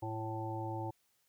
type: harmonic tone with a mistuned harmonic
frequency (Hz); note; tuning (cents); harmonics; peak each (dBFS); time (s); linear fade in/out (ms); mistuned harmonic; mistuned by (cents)
110; A2; 0; 1 / 3 / 5 / 7 / 8; -40 / -42 / -47 / -45 / -43; 0.02-0.91; 10; 3; +35
effects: white hiss -75 dBFS RMS until 1.28 s